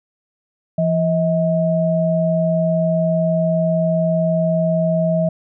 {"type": "tone pair together", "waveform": "sine", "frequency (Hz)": [168.98, 638], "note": ["E3", "D#5"], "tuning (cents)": [43, 43], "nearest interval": "octave + major seventh", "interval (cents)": 2300, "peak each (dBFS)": -17, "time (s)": [0.78, 5.29], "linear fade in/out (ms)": 5, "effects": []}